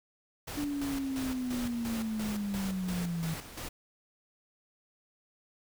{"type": "noise with tremolo", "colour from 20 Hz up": "pink", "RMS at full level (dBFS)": -40, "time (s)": [0.47, 3.69], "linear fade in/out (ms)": 10, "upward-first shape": "square", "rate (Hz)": 2.9, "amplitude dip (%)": 60}
{"type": "linear sweep", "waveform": "sine", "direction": "down", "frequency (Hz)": [293.7, 160.1], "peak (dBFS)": -31, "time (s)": [0.57, 3.34], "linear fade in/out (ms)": 5}
{"effects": []}